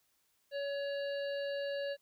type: harmonic tone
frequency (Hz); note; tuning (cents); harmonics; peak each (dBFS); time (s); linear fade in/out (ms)
563; C#5; +27; 1 / 3 / 5 / 7 / 8; -35 / -45 / -49 / -52 / -53; 0.51-1.97; 50
effects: white hiss -75 dBFS RMS until 2.01 s